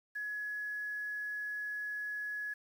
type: tone with quantisation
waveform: sine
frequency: 1688 Hz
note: G#6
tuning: 28 cents sharp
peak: -36 dBFS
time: 0.15-2.54 s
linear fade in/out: 10 ms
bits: 10
effects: none